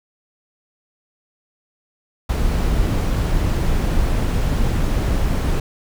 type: noise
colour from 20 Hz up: brown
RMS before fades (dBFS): -18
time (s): 2.29-5.6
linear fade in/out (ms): 5
effects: none